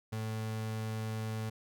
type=tone; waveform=35% pulse; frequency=110 Hz; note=A2; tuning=in tune; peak=-33 dBFS; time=0.12-1.5 s; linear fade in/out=10 ms; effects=none